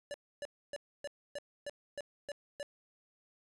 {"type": "tone bursts", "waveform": "square", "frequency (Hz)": 577, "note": "D5", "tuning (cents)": -31, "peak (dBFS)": -39, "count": 9, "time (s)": [0.11, 2.629], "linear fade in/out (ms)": 0, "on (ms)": 31, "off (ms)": 280, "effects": ["resampled to 24000 Hz"]}